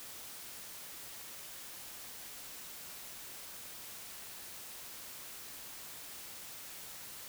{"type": "silence", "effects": ["white hiss -48 dBFS RMS until 7.28 s"]}